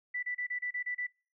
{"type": "tone bursts", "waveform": "sine", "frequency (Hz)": 1975.5, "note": "B6", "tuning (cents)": 0, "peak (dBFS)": -32, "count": 8, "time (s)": [0.14, 1.069], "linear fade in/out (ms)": 10, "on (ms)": 89, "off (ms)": 31, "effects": ["noise-tail reverb RT60 0.4 s tail -26 dB re dry"]}